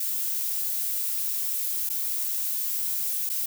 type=noise with dropouts; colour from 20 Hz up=violet; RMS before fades=-28 dBFS; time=0-3.46 s; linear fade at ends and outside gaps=5 ms; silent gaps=1.892-1.899 / 3.292-3.298 s; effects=none